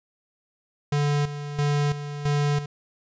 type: tone with tremolo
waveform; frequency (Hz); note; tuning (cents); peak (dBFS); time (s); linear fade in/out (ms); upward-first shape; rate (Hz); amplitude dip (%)
square; 145.5; D3; -16; -21; 0.92-2.66; 5; square; 1.5; 70
effects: resampled to 16000 Hz